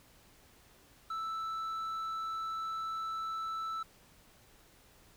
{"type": "tone with tanh clipping", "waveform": "sine", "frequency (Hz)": 1318.5, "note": "E6", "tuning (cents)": 0, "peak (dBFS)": -36, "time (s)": [1.1, 3.83], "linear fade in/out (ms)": 5, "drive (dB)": 5, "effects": ["pink hiss -62 dBFS RMS until 5.16 s"]}